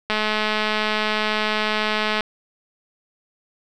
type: click train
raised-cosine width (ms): 0.3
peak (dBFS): -6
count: 452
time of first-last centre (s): 0.1-2.207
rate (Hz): 214
effects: none